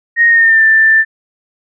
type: tone with pitch glide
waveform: sine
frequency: 1864.7 to 1775.4 Hz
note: A#6 to A6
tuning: 0 to +15 cents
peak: -5 dBFS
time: 0.16-1.05 s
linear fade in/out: 50 ms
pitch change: -85 cents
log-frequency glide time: 0.28-0.64 s
effects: none